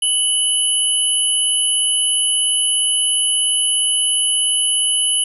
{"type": "tone pair together", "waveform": "sine", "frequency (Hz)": [2975, 10602], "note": ["F#7", "E9"], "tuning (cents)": [9, 9], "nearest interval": "octave + minor seventh", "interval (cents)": 2200, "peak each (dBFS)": -17, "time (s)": [0.02, 5.24], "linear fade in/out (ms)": 5, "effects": []}